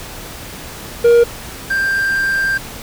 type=tone pair in turn; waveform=triangle; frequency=471.8 / 1582.4 Hz; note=A#4 / G6; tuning=+21 / +16 cents; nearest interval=octave + major sixth; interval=2095 cents; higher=second; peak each=-4 / -12 dBFS; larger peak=first; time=1.04-1.24 / 1.7-2.58 s; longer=second; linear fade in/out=10 ms; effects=pink hiss -31 dBFS RMS until 2.82 s